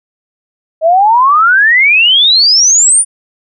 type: exponential sweep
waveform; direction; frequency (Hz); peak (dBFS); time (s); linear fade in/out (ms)
sine; up; 622.3 to 9600; -4; 0.81-3.05; 50
effects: none